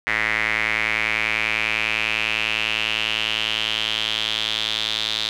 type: tone with band-pass filter sweep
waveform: square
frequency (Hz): 55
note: A1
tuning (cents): 0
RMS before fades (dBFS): -23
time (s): 0.07-5.29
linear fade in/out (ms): 0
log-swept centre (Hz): 2000 to 3700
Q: 5.4
effects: none